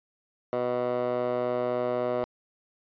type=tone with band-pass filter; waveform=15% pulse; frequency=123.47 Hz; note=B2; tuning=in tune; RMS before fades=-28 dBFS; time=0.53-2.24 s; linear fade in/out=0 ms; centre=670 Hz; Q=3.4; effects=resampled to 11025 Hz